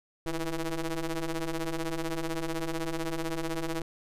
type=ring-modulated tone; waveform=sawtooth; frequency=162.1 Hz; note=E3; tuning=29 cents flat; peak=-23 dBFS; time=0.26-3.82 s; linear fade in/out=2 ms; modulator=170 Hz; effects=resampled to 32000 Hz